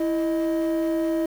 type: tone pair together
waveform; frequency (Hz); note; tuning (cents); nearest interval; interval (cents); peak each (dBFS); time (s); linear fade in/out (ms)
triangle; 329.6 / 623.1; E4 / D#5; 0 / +2; major seventh; 1102; -19 / -24; 0-1.26; 5
effects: tanh soft clip ceiling -16 dBFS + 7-bit